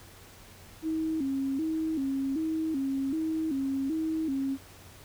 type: tone with vibrato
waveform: sine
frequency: 293.7 Hz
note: D4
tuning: in tune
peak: -27 dBFS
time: 0.82-4.58 s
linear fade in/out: 50 ms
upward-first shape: square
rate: 1.3 Hz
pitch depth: 140 cents each way
effects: added 92 Hz sine -55 dBFS peak until 5.04 s + pink hiss -52 dBFS RMS until 5.04 s